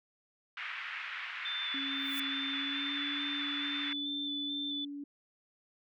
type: band-pass noise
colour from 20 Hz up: pink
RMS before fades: -41 dBFS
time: 0.57-3.93 s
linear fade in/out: 2 ms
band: 1500 to 2600 Hz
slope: 24 dB/octave
type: tone with vibrato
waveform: sine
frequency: 3520 Hz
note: A7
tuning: in tune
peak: -35 dBFS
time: 1.45-4.85 s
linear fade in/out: 5 ms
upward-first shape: square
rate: 2.3 Hz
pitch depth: 16 cents each way
type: tone with pitch glide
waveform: sine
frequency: 274.2 to 286 Hz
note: C#4 to D4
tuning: -19 to -46 cents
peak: -39 dBFS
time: 1.74-5.04 s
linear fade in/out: 5 ms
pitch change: +73 cents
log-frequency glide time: 2.46-3.06 s
type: noise with exponential growth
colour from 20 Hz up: violet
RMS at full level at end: -39 dBFS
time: 1.94-2.2 s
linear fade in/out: 5 ms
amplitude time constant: 55 ms
effects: none